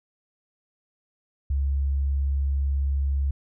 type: tone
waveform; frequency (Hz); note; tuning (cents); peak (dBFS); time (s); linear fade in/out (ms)
sine; 69.1; C#2; -5; -21; 1.5-3.31; 5
effects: none